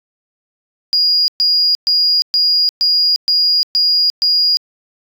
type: tone bursts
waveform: sine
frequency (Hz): 4865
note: D#8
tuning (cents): -40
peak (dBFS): -9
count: 8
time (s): 0.93-4.57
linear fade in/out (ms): 0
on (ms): 350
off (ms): 120
effects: tanh soft clip ceiling -5 dBFS